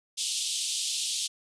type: band-pass noise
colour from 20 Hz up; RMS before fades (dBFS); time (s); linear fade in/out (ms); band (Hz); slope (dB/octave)
pink; -31; 0.17-1.28; 20; 3000 to 9700; 48
effects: none